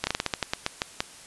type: slowing click train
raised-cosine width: 0.2 ms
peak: -7 dBFS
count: 12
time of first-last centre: 0.04-1.005 s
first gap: 30 ms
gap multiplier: 1.2
effects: white hiss -47 dBFS RMS until 1.26 s + resampled to 24000 Hz